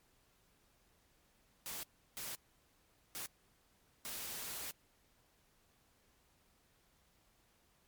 white noise bursts at uneven times, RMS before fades -44 dBFS, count 4, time 1.66-1.83 / 2.17-2.35 / 3.15-3.26 / 4.05-4.71 s, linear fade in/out 0 ms, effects pink hiss -72 dBFS RMS until 7.87 s + MP3 96 kbps

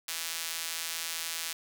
sawtooth tone with high-pass filter, 164.81 Hz, E3, in tune, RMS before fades -36 dBFS, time 0.08-1.53 s, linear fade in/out 5 ms, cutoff 3100 Hz, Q 0.54, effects none

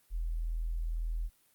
sine tone, 40.99 Hz, E1, 9 cents flat, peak -31 dBFS, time 0.1-1.3 s, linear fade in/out 50 ms, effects white hiss -68 dBFS RMS until 1.54 s + Opus 32 kbps

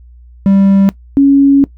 triangle / sine tone pair in turn, 196 / 277.7 Hz, G3 / C#4, 0 / +3 cents, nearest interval tritone, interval 603 cents, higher second, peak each -3 dBFS, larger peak neither, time 0.46-0.89 / 1.17-1.64 s, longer second, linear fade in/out 0 ms, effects noise-tail reverb RT60 0.1 s tail -19 dB re dry + added 60 Hz sine -35 dBFS peak until 1.77 s

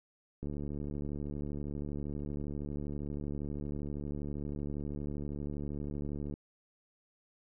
click train, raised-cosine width 3 ms, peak -27 dBFS, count 430, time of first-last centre 0.43-6.339 s, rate 72.6 Hz, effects none

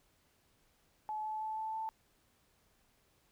sine tone with pitch steps, 859 / 865 / 871 / 877 / 883.1 Hz, A5 / A5 / A5 / A5 / A5, -42 / -30 / -18 / -6 / +6 cents, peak -36 dBFS, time 1.09-1.89 s, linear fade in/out 0 ms, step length 160 ms, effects pink hiss -72 dBFS RMS until 3.31 s

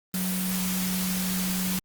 sine tone in noise, 185 Hz, F#3, in tune, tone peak -27 dBFS, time 0.14-1.79 s, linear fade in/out 2 ms, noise white, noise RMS -31 dBFS, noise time 0.14-1.79 s, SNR +1 dB, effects Opus 32 kbps

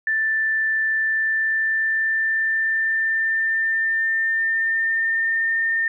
sine tone with pitch glide, 1767 to 1814.6 Hz, A6 to A#6, +7 to -47 cents, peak -18 dBFS, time 0.07-5.88 s, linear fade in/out 2 ms, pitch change +46 cents, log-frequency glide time 0.91-5.59 s, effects none

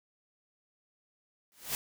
white noise with exponential growth, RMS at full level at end -30 dBFS, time 1.52-1.75 s, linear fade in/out 0 ms, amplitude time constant 50 ms, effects none

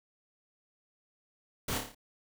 pink noise with echo, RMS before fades -34 dBFS, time 1.68-1.78 s, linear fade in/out 5 ms, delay 28 ms, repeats 6, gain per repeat -4 dB, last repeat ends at 1.948 s, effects none

